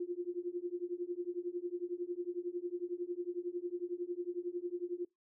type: tone with tremolo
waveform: sine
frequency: 352.6 Hz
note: F4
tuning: 17 cents sharp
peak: -32 dBFS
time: 0-5.05 s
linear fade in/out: 5 ms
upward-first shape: triangle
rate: 11 Hz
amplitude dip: 100%
effects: noise-tail reverb RT60 0.2 s tail -25 dB re dry